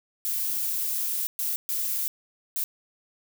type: noise bursts at uneven times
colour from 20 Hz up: violet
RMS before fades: -28 dBFS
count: 4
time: 0.25-1.27 / 1.39-1.56 / 1.69-2.08 / 2.56-2.64 s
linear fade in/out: 0 ms
effects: none